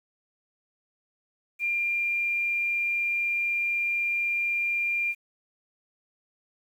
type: tone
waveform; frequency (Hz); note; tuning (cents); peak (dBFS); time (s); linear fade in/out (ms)
sine; 2392; D7; +31; -24; 1.59-5.15; 50
effects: 9-bit